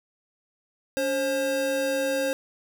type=tone pair together; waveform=square; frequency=282.9 / 534 Hz; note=C#4 / C5; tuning=+35 / +35 cents; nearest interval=major seventh; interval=1100 cents; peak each=-32 / -25 dBFS; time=0.97-2.33 s; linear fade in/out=0 ms; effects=none